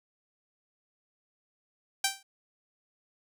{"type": "tone with exponential decay", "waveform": "5% pulse", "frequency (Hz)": 782, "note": "G5", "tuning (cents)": -4, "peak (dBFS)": -10, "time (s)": [2.04, 2.23], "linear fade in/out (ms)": 5, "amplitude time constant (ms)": 40, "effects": []}